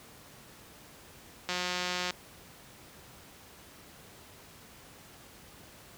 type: click train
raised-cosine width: 0.2 ms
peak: -15 dBFS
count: 112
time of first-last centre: 1.49-2.107 s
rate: 180 Hz
effects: pink hiss -53 dBFS RMS until 5.97 s + high-pass 60 Hz 12 dB/octave